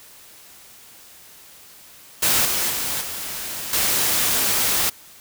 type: noise with level steps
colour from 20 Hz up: white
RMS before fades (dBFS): -18 / -22 / -25 / -30 / -20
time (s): 2.22-4.9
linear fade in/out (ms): 10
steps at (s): 2.45 / 2.7 / 3.01 / 3.73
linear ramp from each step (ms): 2
effects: white hiss -46 dBFS RMS until 5.2 s

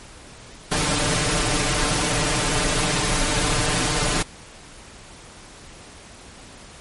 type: noise with comb filter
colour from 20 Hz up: pink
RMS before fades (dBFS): -21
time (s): 0.71-4.23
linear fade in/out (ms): 10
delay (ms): 6.7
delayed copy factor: +0.9
effects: pink hiss -43 dBFS RMS until 6.8 s + MP3 48 kbps

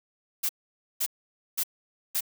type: noise bursts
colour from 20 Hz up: blue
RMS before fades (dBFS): -27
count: 4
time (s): 0.43-2.208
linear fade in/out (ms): 10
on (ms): 62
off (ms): 510
effects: none

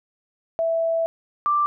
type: tone pair in turn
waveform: sine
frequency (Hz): 659.3 / 1177.9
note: E5 / D6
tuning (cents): 0 / +5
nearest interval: minor seventh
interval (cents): 1005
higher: second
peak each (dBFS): -19 / -17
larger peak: second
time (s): 0.59-1.06 / 1.46-1.66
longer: first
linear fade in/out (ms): 0
effects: none

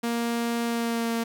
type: tone with pitch glide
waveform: sawtooth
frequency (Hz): 234.3 to 230.4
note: A#3 to A#3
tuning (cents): +9 to -20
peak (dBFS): -21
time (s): 0.03-1.24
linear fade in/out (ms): 10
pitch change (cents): -29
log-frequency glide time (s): 0.64-1.12
effects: 9-bit

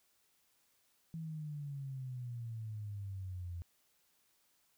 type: exponential sweep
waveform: sine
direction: down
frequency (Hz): 164.81 to 85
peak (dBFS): -40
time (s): 1.14-3.62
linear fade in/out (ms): 0
effects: white hiss -74 dBFS RMS until 4.77 s

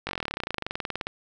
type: slowing click train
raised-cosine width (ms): 0.3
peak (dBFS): -13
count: 29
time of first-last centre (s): 0.07-1.069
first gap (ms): 20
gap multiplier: 1.04
effects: none

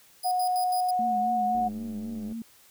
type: tone with tremolo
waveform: 10% pulse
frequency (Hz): 4978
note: D#8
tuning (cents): 0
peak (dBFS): -27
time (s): 0.23-0.91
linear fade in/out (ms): 5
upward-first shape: square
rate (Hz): 6.1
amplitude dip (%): 80
type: tone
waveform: sine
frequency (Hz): 730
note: F#5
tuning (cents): -24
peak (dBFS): -23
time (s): 0.24-1.69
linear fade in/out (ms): 20
type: tone with vibrato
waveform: sine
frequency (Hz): 220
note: A3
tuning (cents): 0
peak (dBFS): -32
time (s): 0.99-2.42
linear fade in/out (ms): 2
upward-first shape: triangle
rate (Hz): 3.8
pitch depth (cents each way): 85
type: click train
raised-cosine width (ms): 2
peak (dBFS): -33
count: 79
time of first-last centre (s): 1.55-2.322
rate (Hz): 101
effects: white hiss -57 dBFS RMS until 2.7 s

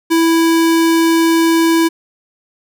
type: tone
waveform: square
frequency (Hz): 329.6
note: E4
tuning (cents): 0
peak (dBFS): -10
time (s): 0.1-1.89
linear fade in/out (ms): 20
effects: none

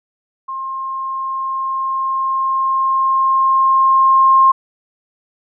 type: tone with level ramp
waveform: sine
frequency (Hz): 1064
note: C6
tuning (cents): +29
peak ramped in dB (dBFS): -22 to -6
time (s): 0.48-4.52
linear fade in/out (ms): 10
effects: none

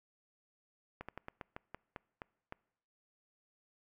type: slowing click train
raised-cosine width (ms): 0.5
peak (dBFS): -28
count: 10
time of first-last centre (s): 1.01-2.524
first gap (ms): 76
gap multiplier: 1.19
effects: noise-tail reverb RT60 0.8 s tail -25 dB re dry

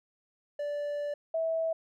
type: tone pair in turn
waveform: triangle / sine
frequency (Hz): 583 / 651.4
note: D5 / E5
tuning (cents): -13 / -21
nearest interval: major second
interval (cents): 192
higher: second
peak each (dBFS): -29 / -27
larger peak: second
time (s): 0.59-1.14 / 1.34-1.73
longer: first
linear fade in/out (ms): 5
effects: none

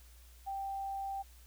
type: tone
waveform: sine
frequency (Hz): 784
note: G5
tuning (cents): 0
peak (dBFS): -36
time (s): 0.46-1.23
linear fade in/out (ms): 20
effects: added 60 Hz sine -55 dBFS peak until 1.46 s + white hiss -63 dBFS RMS until 1.46 s

